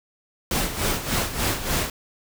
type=noise with tremolo; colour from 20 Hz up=pink; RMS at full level=-22 dBFS; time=0.51-1.9 s; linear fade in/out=2 ms; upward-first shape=sine; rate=3.4 Hz; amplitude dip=70%; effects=none